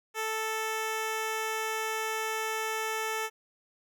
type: tone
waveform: 10% pulse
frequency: 440 Hz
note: A4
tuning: in tune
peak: -22 dBFS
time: 0.14-3.3 s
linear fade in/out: 50 ms
effects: none